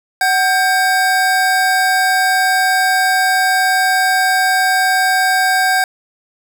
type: tone pair together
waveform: square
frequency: 750 / 1589.2 Hz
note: F#5 / G6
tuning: +23 / +23 cents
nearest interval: octave + minor second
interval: 1300 cents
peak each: -15 dBFS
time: 0.21-5.84 s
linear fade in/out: 2 ms
effects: none